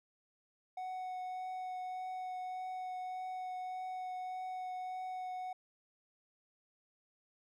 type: tone with vibrato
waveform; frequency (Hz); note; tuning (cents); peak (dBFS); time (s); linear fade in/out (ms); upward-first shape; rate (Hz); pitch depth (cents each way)
triangle; 740; F#5; 0; -37; 0.77-5.53; 5; triangle; 1.7; 10
effects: none